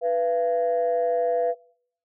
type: tone pair together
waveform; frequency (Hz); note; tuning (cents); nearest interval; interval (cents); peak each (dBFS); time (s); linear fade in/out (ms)
sine; 493.9 / 681.8; B4 / F5; 0 / -42; tritone; 558; -21 / -23; 0.01-1.55; 50
effects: noise-tail reverb RT60 0.7 s tail -25 dB re dry + tanh soft clip ceiling -15 dBFS